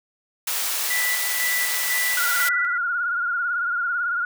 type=high-pass noise; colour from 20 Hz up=white; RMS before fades=-25 dBFS; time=0.47-2.49 s; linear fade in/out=5 ms; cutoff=700 Hz; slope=12 dB/octave
type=tone with tremolo; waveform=sine; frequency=1975.5 Hz; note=B6; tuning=in tune; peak=-22 dBFS; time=0.9-2.78 s; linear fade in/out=10 ms; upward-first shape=square; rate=2 Hz; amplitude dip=50%
type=tone with vibrato; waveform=sine; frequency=1424 Hz; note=F6; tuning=33 cents sharp; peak=-21 dBFS; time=2.17-4.25 s; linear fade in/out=2 ms; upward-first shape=triangle; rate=18 Hz; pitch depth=74 cents each way
effects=none